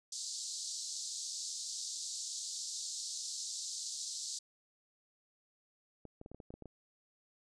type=band-pass noise; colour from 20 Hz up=white; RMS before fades=-42 dBFS; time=0.12-4.39 s; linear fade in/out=5 ms; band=4000 to 8000 Hz; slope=48 dB/octave
type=clicks; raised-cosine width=2 ms; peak=-35 dBFS; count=10; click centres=6.053 / 6.214 / 6.261 / 6.316 / 6.346 / 6.402 / 6.505 / 6.54 / 6.623 / 6.657 s
effects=none